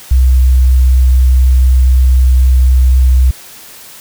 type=tone; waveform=sine; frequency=64 Hz; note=C2; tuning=38 cents flat; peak=-3 dBFS; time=0.11-3.31 s; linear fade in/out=5 ms; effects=tanh soft clip ceiling 0 dBFS + white hiss -34 dBFS RMS until 4 s